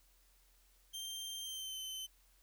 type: tone with pitch glide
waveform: sawtooth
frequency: 3159 to 3064 Hz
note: G7 to G7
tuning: +13 to -40 cents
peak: -39 dBFS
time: 0.93-2.07 s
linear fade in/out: 20 ms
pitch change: -53 cents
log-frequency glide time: 1.41-1.78 s
effects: added 43 Hz sine -68 dBFS peak until 2.42 s + white hiss -71 dBFS RMS until 2.42 s